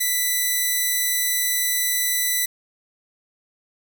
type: tone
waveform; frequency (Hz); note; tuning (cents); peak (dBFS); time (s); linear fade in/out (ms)
5% pulse; 1986; B6; +9; -9; 0-2.46; 10
effects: none